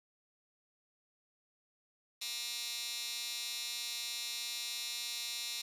15% pulse tone with high-pass filter, 236.8 Hz, A#3, 27 cents sharp, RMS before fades -40 dBFS, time 2.21-5.62 s, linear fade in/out 10 ms, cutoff 3900 Hz, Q 1.9, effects resampled to 32000 Hz

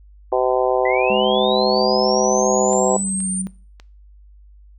harmonic tone, 127.5 Hz, C3, 44 cents flat, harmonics 3 / 4 / 5 / 6 / 7 / 8, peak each -21 / -20 / -22 / -22 / -27 / -28 dBFS, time 0.32-2.97 s, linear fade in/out 5 ms
sine linear sweep, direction up, 1954 to 9130 Hz, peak -22 dBFS, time 0.85-3.42 s, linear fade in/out 5 ms
sine tone with pitch glide, 207.7 to 189.36 Hz, G#3 to F#3, 0 to +40 cents, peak -23 dBFS, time 1.1-3.47 s, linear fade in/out 0 ms, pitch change -160 cents, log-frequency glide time 2.4-3.25 s
clicks, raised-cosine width 0.2 ms, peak -24 dBFS, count 3, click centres 2.731 / 3.204 / 3.799 s
effects noise-tail reverb RT60 0.4 s tail -20 dB re dry + added 50 Hz sine -43 dBFS peak until 4.78 s

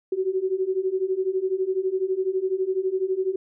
sine beating tone pair, 370 / 382 Hz, F#4 / G4, 0 / -45 cents, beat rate 12 Hz, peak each -26 / -24 dBFS, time 0.12-3.36 s, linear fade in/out 5 ms, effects none

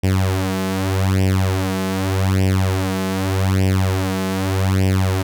sawtooth tone with flanger, 95 Hz, F#2, 46 cents sharp, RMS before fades -18 dBFS, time 0.03-5.23 s, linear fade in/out 10 ms, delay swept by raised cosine 0.37 to 4.67 ms, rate 0.83 Hz, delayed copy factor +0.85, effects none

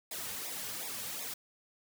white noise with flanger, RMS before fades -40 dBFS, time 0.11-1.34 s, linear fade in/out 5 ms, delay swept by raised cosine 0.66 to 3.06 ms, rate 2.7 Hz, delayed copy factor -0.85, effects none

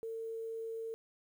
sine tone with quantisation, 451.5 Hz, A4, 45 cents sharp, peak -38 dBFS, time 0.03-0.94 s, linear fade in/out 0 ms, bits 11, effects none

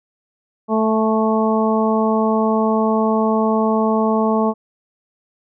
harmonic tone with a mistuned harmonic, 220 Hz, A3, in tune, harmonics 1 / 2 / 3 / 4 / 5, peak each -17 / -20 / -22 / -23 / -24 dBFS, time 0.68-4.54 s, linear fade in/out 50 ms, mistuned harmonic 4, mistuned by -18 cents, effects none

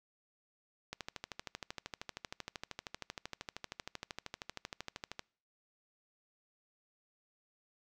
click train, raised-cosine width 0.2 ms, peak -23 dBFS, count 56, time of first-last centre 0.93-5.194 s, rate 12.9 Hz, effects noise-tail reverb RT60 0.5 s tail -26 dB re dry

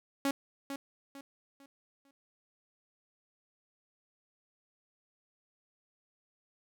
sawtooth tone with echo, 276.7 Hz, C#4, 3 cents flat, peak -24 dBFS, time 0.25-0.31 s, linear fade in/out 2 ms, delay 450 ms, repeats 4, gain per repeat -9 dB, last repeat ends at 2.11 s, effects none

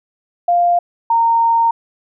sine tone pair in turn, 698.5 / 921.6 Hz, F5 / A#5, 0 / -20 cents, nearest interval perfect fourth, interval 480 cents, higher second, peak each -10 dBFS, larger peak neither, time 0.48-0.79 / 1.1-1.71 s, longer second, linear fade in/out 5 ms, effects none

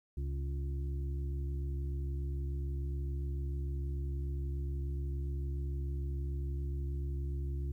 harmonic tone with a mistuned harmonic, 69.8 Hz, C#2, 13 cents sharp, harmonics 1 / 2 / 4 / 5, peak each -34 / -42 / -53 / -50 dBFS, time 0.17-7.72 s, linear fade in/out 5 ms, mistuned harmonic 2, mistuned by -37 cents, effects 12-bit

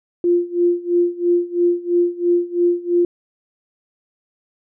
sine tone with tremolo, 349.2 Hz, F4, in tune, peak -11 dBFS, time 0.24-3.05 s, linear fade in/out 2 ms, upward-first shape sine, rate 3 Hz, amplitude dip 90%, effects none

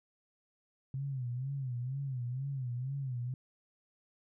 sine tone with vibrato, 130 Hz, C3, 11 cents flat, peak -34 dBFS, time 0.94-3.34 s, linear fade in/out 2 ms, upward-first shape sine, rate 2.1 Hz, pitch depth 130 cents each way, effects none

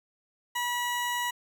20% pulse tone, 970 Hz, B5, 31 cents flat, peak -23 dBFS, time 0.55-1.31 s, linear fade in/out 10 ms, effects 9-bit

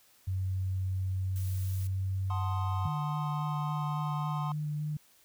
sine tone with pitch glide, 94 to 95.98 Hz, F#2 to G2, +28 to -36 cents, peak -29 dBFS, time 0.27-2.88 s, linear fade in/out 10 ms, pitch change +36 cents, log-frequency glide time 1.16-2.57 s
blue noise, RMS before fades -48 dBFS, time 1.36-1.87 s, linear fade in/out 0 ms
triangle chord, F# diminished seventh, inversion none, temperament equal, 740 / 880 / 1046.5 / 1244.5 Hz, F#5 / A5 / C6 / Eb6, 0 / 0 / 0 / 0 cents, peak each -40 / -41 / -36 / -41 dBFS, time 2.3-4.52 s, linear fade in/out 2 ms
sine tone with vibrato, 150 Hz, D3, 37 cents sharp, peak -31 dBFS, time 2.85-4.97 s, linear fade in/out 5 ms, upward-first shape square, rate 3.6 Hz, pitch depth 11 cents each way
effects white hiss -63 dBFS RMS until 5.24 s

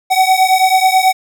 square beating tone pair, 750 / 759.2 Hz, F#5 / F#5, +23 / +44 cents, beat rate 9.2 Hz, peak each -12 / -13 dBFS, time 0.1-1.13 s, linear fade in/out 20 ms, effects none

